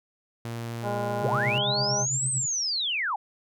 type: tone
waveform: sawtooth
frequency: 116.54 Hz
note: A#2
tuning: in tune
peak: -28 dBFS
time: 0.45-1.58 s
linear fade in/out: 0 ms
type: harmonic tone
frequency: 204.3 Hz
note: G#3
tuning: 28 cents flat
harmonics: 1 / 2 / 3 / 4 / 5 / 7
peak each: -37 / -35 / -31 / -32 / -38 / -41 dBFS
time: 0.82-2.06 s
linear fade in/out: 50 ms
type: tone with tremolo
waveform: sine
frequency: 130.7 Hz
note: C3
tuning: 1 cent flat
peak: -26 dBFS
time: 1.22-2.46 s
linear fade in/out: 10 ms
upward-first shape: triangle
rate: 8.9 Hz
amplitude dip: 90%
type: linear two-way sweep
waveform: sine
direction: up then down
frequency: 333.7 to 8372 to 749 Hz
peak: -25 dBFS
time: 1.24-3.16 s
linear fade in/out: 5 ms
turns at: 2.3 s
effects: none